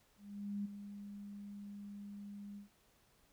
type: tone with ADSR envelope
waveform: sine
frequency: 202.9 Hz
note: G#3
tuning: 40 cents flat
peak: -36 dBFS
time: 0.17-2.69 s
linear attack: 480 ms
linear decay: 14 ms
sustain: -10 dB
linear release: 120 ms
effects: pink hiss -71 dBFS RMS until 3.32 s